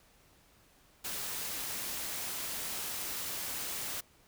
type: noise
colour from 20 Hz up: white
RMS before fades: -38 dBFS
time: 1.04-4.01 s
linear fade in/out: 10 ms
effects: pink hiss -64 dBFS RMS until 4.27 s